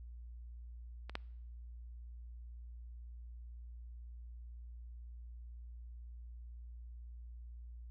clicks, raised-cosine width 0.3 ms, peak -30 / -21 dBFS, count 2, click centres 1.096 / 1.154 s, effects noise-tail reverb RT60 0.8 s tail -26 dB re dry + added 59 Hz sine -47 dBFS peak until 7.9 s

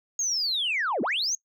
sine linear two-way sweep, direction down then up, 6640 to 190.3 to 6640 Hz, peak -23 dBFS, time 0.19-1.35 s, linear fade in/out 2 ms, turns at 1.02 s, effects noise-tail reverb RT60 0.1 s tail -22 dB re dry + tanh soft clip ceiling -20 dBFS

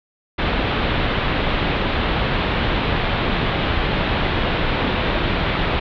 pink low-pass noise, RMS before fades -20 dBFS, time 0.38-5.8 s, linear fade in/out 10 ms, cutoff 3800 Hz, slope 48 dB/octave, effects none

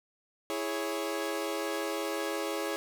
sawtooth chord, C# minor, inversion first, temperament equal, 329.6 / 415.3 / 554.4 Hz, E4 / G#4 / C#5, 0 / 0 / 0 cents, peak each -32 dBFS, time 0.5-2.76 s, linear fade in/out 0 ms, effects none

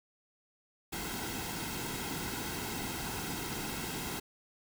pink noise with comb filter, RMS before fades -38 dBFS, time 0.92-4.2 s, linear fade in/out 10 ms, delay 1.7 ms, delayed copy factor -0.65, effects none

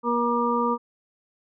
harmonic tone, 238.1 Hz, A#3, 37 cents sharp, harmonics 1 / 2 / 4 / 5, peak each -26 / -26 / -26 / -26 dBFS, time 0.03-0.78 s, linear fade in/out 50 ms, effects none

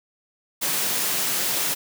white high-pass noise, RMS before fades -24 dBFS, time 0.61-1.75 s, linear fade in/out 20 ms, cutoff 120 Hz, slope 96 dB/octave, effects none

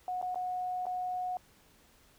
sine tone with dropouts, 730 Hz, F#5, 24 cents flat, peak -32 dBFS, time 0.08-1.37 s, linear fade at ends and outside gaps 1 ms, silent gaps 0.215-0.226 / 0.346-0.357 / 0.856-0.866 s, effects pink hiss -63 dBFS RMS until 2.18 s

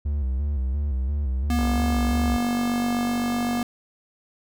triangle tone with vibrato, 68.5 Hz, C#2, 20 cents flat, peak -20 dBFS, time 0.05-2.37 s, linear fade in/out 10 ms, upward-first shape square, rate 2.9 Hz, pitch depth 100 cents each way
square tone, 240.1 Hz, B3, 49 cents flat, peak -23 dBFS, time 1.5-3.63 s, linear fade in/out 2 ms
click train, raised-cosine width 1 ms, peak -18 dBFS, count 98, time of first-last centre 1.59-3.615 s, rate 47.9 Hz
effects none

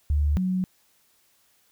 sine tone pair in turn, 73.42 / 185.01 Hz, D2 / F#3, 0 / 0 cents, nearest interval octave + major third, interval 1600 cents, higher second, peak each -19 / -22 dBFS, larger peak first, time 0.1-0.37 / 0.37-0.64 s, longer neither, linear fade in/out 0 ms, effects white hiss -64 dBFS RMS until 1.71 s

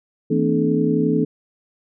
sine tone cluster, 164.2 / 226.6 / 257.9 / 298.5 / 431.5 Hz, E3 / A#3 / C4 / D4 / A4, -6 / -49 / -25 / +28 / -34 cents, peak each -22 dBFS, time 0.3-1.25 s, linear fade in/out 10 ms, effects none

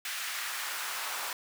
pink noise with high-pass filter sweep, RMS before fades -36 dBFS, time 0.05-1.33 s, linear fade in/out 2 ms, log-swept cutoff 1800 to 950 Hz, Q 1.4, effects none

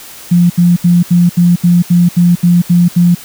sine tone bursts, 174.61 Hz, F3, in tune, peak -4 dBFS, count 11, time 0.31-3.15 s, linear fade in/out 10 ms, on 190 ms, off 75 ms, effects white hiss -32 dBFS RMS until 3.24 s

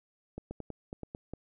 clicks, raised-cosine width 2 ms, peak -26 dBFS, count 8, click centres 0.38 / 0.51 / 0.603 / 0.703 / 0.929 / 1.033 / 1.149 / 1.336 s, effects none

